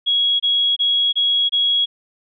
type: tone bursts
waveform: sine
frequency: 3322 Hz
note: G#7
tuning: in tune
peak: -14 dBFS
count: 5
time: 0.06-1.86 s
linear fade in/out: 20 ms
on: 340 ms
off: 25 ms
effects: none